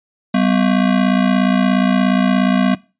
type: ring-modulated tone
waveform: square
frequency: 222.3 Hz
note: A3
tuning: 18 cents sharp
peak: -10 dBFS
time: 0.34-2.75 s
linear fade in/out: 5 ms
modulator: 28.5 Hz
effects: noise-tail reverb RT60 0.3 s tail -20 dB re dry + resampled to 8000 Hz